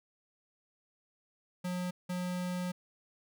square tone bursts at uneven times, 180 Hz, F#3, 47 cents flat, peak -34 dBFS, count 2, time 1.64-1.91 / 2.09-2.72 s, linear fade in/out 10 ms, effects none

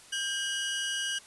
sawtooth tone pair together, 1592.3 / 2917 Hz, G6 / F#7, +27 / -25 cents, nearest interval minor seventh, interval 1048 cents, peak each -30 / -29 dBFS, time 0.12-1.19 s, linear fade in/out 10 ms, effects white hiss -53 dBFS RMS until 1.26 s + resampled to 24000 Hz

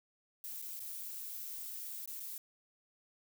violet noise with dropouts, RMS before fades -44 dBFS, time 0.44-2.38 s, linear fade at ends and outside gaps 2 ms, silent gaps 0.618-0.622 / 0.795-0.801 / 2.058-2.075 / 2.198-2.202 s, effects none

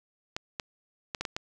clicks, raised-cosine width 0.2 ms, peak -15 dBFS, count 6, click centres 0.365 / 0.598 / 1.148 / 1.21 / 1.252 / 1.365 s, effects none

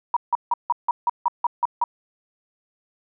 sine tone bursts, 956 Hz, A#5, 43 cents sharp, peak -16 dBFS, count 10, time 0.14-1.84 s, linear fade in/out 2 ms, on 26 ms, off 160 ms, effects none

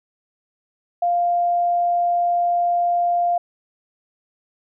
sine tone, 698.5 Hz, F5, in tune, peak -16 dBFS, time 1.02-3.38 s, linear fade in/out 5 ms, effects none

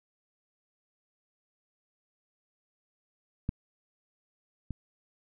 clicks, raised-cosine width 5 ms, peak -17 / -23 dBFS, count 2, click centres 3.491 / 4.707 s, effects none

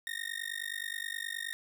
30% pulse tone with amplitude modulation, 1844 Hz, A#6, 19 cents flat, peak -29 dBFS, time 0.07-1.53 s, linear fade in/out 0 ms, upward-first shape sine, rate 49.5 Hz, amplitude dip 100%, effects none

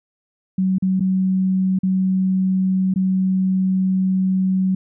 sine tone with dropouts, 188.1 Hz, F#3, 29 cents sharp, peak -15 dBFS, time 0.58-4.75 s, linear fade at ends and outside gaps 5 ms, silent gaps 0.784-0.823 / 0.997-1.005 / 1.789-1.832 / 2.94-2.959 s, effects none

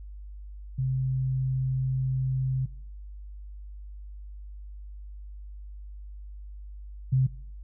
sine tone pair in turn, 131 / 131 Hz, C3 / C3, +2 / +2 cents, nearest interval unison, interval 0 cents, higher neither, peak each -24 / -19 dBFS, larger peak second, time 0.78-2.66 / 7.12-7.27 s, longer first, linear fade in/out 10 ms, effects noise-tail reverb RT60 0.6 s tail -22 dB re dry + added 50 Hz sine -39 dBFS peak until 7.63 s

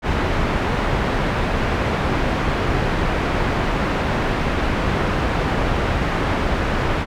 pink low-pass noise, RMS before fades -20 dBFS, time 0.02-7.06 s, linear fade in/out 50 ms, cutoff 2100 Hz, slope 12 dB/octave, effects none

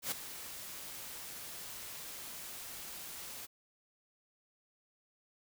white noise with ADSR envelope, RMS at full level -34 dBFS, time 0.02-3.47 s, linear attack 96 ms, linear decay 8 ms, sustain -12 dB, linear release 23 ms, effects none

